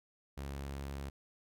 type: tone with vibrato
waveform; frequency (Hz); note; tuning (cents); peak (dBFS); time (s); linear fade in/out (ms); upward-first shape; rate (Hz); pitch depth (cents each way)
sawtooth; 69.3; C#2; 0; -36; 0.37-1.1; 10; triangle; 18; 10
effects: none